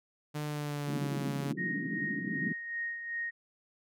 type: tone with pitch glide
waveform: sawtooth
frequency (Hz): 149.5 to 140.3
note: D3 to C#3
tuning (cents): +31 to +21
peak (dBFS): -30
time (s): 0.34-1.53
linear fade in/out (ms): 20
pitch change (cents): -110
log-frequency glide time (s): 0.47-1.17
type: band-pass noise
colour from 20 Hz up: pink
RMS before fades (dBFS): -37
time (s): 0.87-2.53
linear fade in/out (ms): 5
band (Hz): 150 to 340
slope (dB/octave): 48
type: tone with tremolo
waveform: sine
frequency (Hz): 1864.7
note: A#6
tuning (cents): 0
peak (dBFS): -32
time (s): 1.57-3.31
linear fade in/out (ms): 20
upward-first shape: sine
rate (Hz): 2.6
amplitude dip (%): 55
effects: none